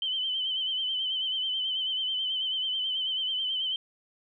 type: tone with vibrato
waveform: sine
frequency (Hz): 3071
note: G7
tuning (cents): -36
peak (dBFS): -27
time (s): 0.02-3.76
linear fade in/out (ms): 2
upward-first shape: sine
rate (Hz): 9.2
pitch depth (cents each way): 51
effects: none